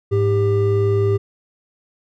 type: tone pair together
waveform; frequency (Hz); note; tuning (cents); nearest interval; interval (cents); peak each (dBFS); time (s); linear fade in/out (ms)
triangle; 105.1 / 396.8; G#2 / G4; +21 / +21; octave + major seventh; 2300; -15; 0.11-1.18; 20
effects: none